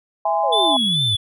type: chord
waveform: sine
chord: E augmented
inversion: none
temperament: just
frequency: 659.3 / 824.1 / 1030.1 Hz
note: E5 / G#5 / B#5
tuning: 0 / -14 / -27 cents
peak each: -21 / -19 / -24 dBFS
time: 0.25-0.77 s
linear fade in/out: 5 ms
type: exponential sweep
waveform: sine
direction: down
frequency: 603 to 95.8 Hz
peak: -22 dBFS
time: 0.43-1.16 s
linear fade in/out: 10 ms
type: tone with vibrato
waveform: triangle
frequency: 3449 Hz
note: A7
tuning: 35 cents flat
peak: -16 dBFS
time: 0.52-1.17 s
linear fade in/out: 10 ms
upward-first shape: sine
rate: 2.4 Hz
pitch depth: 48 cents each way
effects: none